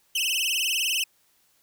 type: tone with vibrato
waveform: sawtooth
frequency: 2824 Hz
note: F7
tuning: 19 cents sharp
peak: -20 dBFS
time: 0.15-1.04 s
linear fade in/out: 5 ms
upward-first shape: sine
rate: 20 Hz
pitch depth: 180 cents each way
effects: white hiss -65 dBFS RMS until 1.62 s